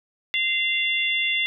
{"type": "harmonic tone", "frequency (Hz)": 692, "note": "F5", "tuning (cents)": -16, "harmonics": [3, 4, 5], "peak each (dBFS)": [-24, -25, -26], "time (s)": [0.34, 1.46], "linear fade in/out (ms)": 0, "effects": []}